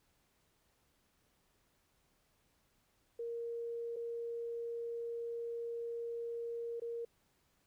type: tone with dropouts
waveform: sine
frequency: 467.2 Hz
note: A#4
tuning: 4 cents sharp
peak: -38 dBFS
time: 3.19-7.05 s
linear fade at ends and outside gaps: 5 ms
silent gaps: 3.961-3.965 / 6.799-6.818 s
effects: pink hiss -75 dBFS RMS until 7.66 s